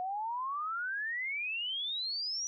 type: exponential sweep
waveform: sine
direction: up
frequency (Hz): 720 to 5900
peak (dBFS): -33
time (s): 0-2.47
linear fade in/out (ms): 0
effects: none